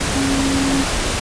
sine tone in noise, 272.4 Hz, C#4, 30 cents flat, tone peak -17 dBFS, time 0.15-0.84 s, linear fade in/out 10 ms, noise pink, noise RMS -20 dBFS, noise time 0-1.2 s, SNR 0 dB, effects resampled to 22050 Hz

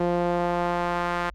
sawtooth tone with band-pass filter sweep, 174.5 Hz, F3, 1 cent flat, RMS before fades -25 dBFS, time 0-1.3 s, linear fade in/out 5 ms, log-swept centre 510 to 1300 Hz, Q 1.3, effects added 50 Hz sine -42 dBFS peak until 1.34 s + Opus 24 kbps

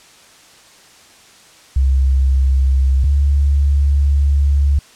sine tone pair in turn, 66.6 / 70.69 Hz, C2 / C#2, +31 / +34 cents, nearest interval minor second, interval 103 cents, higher second, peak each -10 dBFS, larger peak neither, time 1.76-3.04 / 3.04-4.79 s, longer second, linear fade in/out 5 ms, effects white hiss -45 dBFS RMS until 4.95 s + low-pass 8000 Hz 12 dB/octave

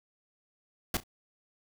pink noise with echo, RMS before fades -29 dBFS, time 0.94-0.97 s, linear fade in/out 2 ms, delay 33 ms, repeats 2, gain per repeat -15 dB, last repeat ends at 1.036 s, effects none

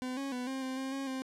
40% pulse tone with pitch steps, 254.3 / 275 / 248.7 / 265.6 / 260.7 / 265.7 / 272.2 / 262.4 Hz, C4 / C#4 / B3 / C4 / C4 / C4 / C#4 / C4, -49 / -14 / +12 / +26 / -6 / +27 / -31 / +5 cents, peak -34 dBFS, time 0.02-1.22 s, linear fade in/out 0 ms, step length 150 ms, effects low-pass 10000 Hz 12 dB/octave

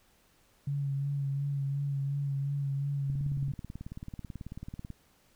sine tone with vibrato, 140 Hz, C#3, 18 cents sharp, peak -29 dBFS, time 0.67-3.52 s, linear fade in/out 5 ms, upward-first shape sine, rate 2.8 Hz, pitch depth 26 cents each way
click train, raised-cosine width 5 ms, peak -28 dBFS, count 34, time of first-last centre 3.1-4.903 s, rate 18.3 Hz
effects pink hiss -66 dBFS RMS until 5.35 s

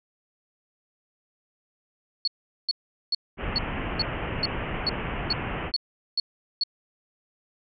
sine tone bursts, 4381 Hz, C#8, 21 cents flat, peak -21 dBFS, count 11, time 2.25-6.636 s, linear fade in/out 2 ms, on 26 ms, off 410 ms
pink low-pass noise, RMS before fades -31 dBFS, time 3.37-5.72 s, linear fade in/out 50 ms, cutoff 3000 Hz, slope 96 dB/octave
effects none

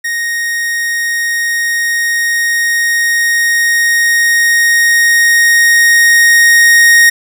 45% pulse tone with level ramp, 1864.7 Hz, A#6, in tune, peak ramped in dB -14 to -3 dBFS, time 0.04-7.1 s, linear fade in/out 10 ms, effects none

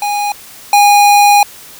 square tone pair in turn, 822 / 819.2 Hz, G#5 / G#5, -18 / -24 cents, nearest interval unison, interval 6 cents, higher first, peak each -14 / -5 dBFS, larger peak second, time 0.02-0.32 / 0.73-1.43 s, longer second, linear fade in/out 2 ms, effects white hiss -35 dBFS RMS until 1.79 s

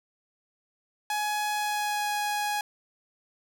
sawtooth tone with pitch glide, 840 to 831.3 Hz, G#5 to G#5, +19 to +1 cents, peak -23 dBFS, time 1.1-2.61 s, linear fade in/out 2 ms, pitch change -18 cents, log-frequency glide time 1.51-2.12 s, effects none

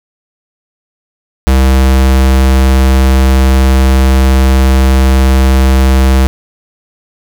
square tone, 65.8 Hz, C2, 10 cents sharp, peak -5 dBFS, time 1.47-6.27 s, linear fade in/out 0 ms, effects none

